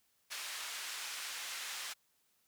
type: band-pass noise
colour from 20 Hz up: pink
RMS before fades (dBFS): -43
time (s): 0.3-1.94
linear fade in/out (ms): 20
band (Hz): 1600 to 9700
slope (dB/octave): 12
effects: white hiss -75 dBFS RMS until 2.47 s